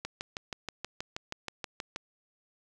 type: click train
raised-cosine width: 0.2 ms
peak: -18 dBFS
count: 13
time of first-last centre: 0.05-1.961 s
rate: 6.28 Hz
effects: none